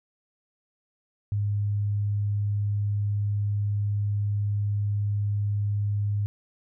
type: tone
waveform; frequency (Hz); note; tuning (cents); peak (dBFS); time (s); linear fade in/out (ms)
sine; 102.7; G#2; -19; -23; 1.32-6.26; 0
effects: none